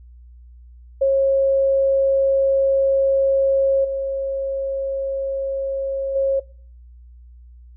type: tone with level steps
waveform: sine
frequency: 543 Hz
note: C#5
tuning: 36 cents flat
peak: -13 / -20 / -15 dBFS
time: 1.01-6.4 s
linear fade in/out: 10 ms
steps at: 3.84 / 6.15 s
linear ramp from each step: 10 ms
effects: noise-tail reverb RT60 0.5 s tail -24 dB re dry + added 60 Hz sine -41 dBFS peak until 7.76 s